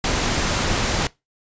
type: noise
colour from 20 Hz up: pink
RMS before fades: -21 dBFS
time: 0.04-1.07 s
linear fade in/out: 2 ms
effects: noise-tail reverb RT60 0.2 s tail -21 dB re dry + resampled to 16000 Hz